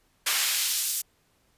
pink noise with high-pass filter sweep, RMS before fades -26 dBFS, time 0.26-1.02 s, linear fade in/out 10 ms, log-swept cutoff 1500 to 7500 Hz, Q 0.75, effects pink hiss -67 dBFS RMS until 1.57 s + resampled to 32000 Hz

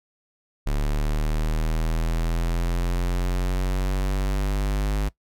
square linear sweep, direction up, 36.15 to 51.1 Hz, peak -22 dBFS, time 0.66-5.09 s, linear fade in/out 10 ms, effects noise-tail reverb RT60 0.1 s tail -19 dB re dry

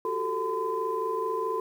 sine tone cluster, 364.5 / 389.2 / 442.8 / 1016 Hz, F#4 / G4 / A4 / B5, -26 / -12 / +11 / +49 cents, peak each -35 / -35 / -30 / -30 dBFS, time 0.05-1.6 s, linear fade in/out 2 ms, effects tanh soft clip ceiling -16 dBFS + 9-bit

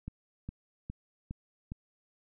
click train, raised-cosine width 5 ms, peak -26 dBFS, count 5, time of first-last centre 0.08-1.719 s, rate 2.44 Hz, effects none

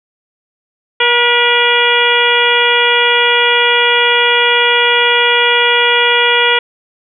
harmonic tone with a mistuned harmonic, 478 Hz, A#4, 43 cents sharp, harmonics 1 / 2 / 3 / 4 / 5 / 6 / 7, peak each -16 / -16 / -16 / -16 / -16 / -16 / -16 dBFS, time 1-6.59 s, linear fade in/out 5 ms, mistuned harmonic 4, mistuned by +38 cents, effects none

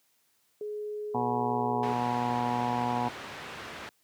sine tone, 420.3 Hz, G#4, 21 cents sharp, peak -33 dBFS, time 0.61-1.93 s, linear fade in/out 2 ms
harmonic tone, 121.4 Hz, B2, 29 cents flat, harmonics 1 / 2 / 3 / 4 / 5 / 6 / 7 / 8 / 9, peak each -37 / -33 / -43 / -40 / -45 / -33 / -33 / -33 / -44 dBFS, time 1.14-3.09 s, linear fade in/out 10 ms
white low-pass noise, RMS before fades -42 dBFS, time 1.83-3.89 s, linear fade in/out 0 ms, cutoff 2200 Hz, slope 12 dB/octave
effects white hiss -70 dBFS RMS until 4.03 s + high-pass 80 Hz 12 dB/octave

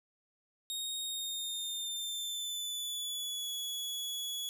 sawtooth tone with pitch glide, 3729 to 3380 Hz, A#7 to G#7, 0 to +30 cents, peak -33 dBFS, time 0.7-4.49 s, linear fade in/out 0 ms, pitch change -170 cents, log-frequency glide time 1.04-3.5 s, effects none

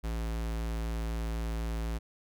square tone, 56 Hz, A1, 31 cents sharp, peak -32 dBFS, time 0.03-1.99 s, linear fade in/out 20 ms, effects none

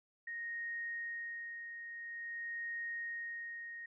sine tone with tremolo, 1864.7 Hz, A#6, in tune, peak -38 dBFS, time 0.27-3.86 s, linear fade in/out 5 ms, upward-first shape sine, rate 0.49 Hz, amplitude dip 50%, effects none

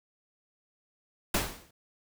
pink noise with exponential decay, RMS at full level -24 dBFS, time 1.34-1.71 s, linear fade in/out 5 ms, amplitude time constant 79 ms, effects none

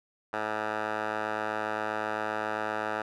10% pulse tone with band-pass filter, 107.6 Hz, A2, 38 cents flat, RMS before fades -32 dBFS, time 0.33-3.02 s, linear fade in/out 5 ms, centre 1100 Hz, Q 3.2, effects none

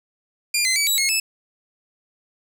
15% pulse tone with pitch steps, 2399 / 2056 / 2287 / 3903 / 2165 / 2616 Hz, D7 / C7 / D7 / B7 / C#7 / E7, +36 / -31 / -47 / -21 / -41 / -14 cents, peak -11 dBFS, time 0.54-1.2 s, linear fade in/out 5 ms, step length 110 ms, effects none

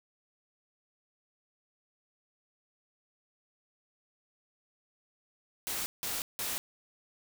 white noise bursts, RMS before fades -35 dBFS, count 3, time 5.67-6.58 s, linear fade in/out 0 ms, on 190 ms, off 170 ms, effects none

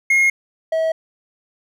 triangle tone pair in turn, 2149 / 644.8 Hz, C7 / E5, +46 / -38 cents, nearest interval octave + major sixth, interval 2084 cents, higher first, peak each -10 / -14 dBFS, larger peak first, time 0.1-0.3 / 0.72-0.92 s, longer neither, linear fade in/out 5 ms, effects none

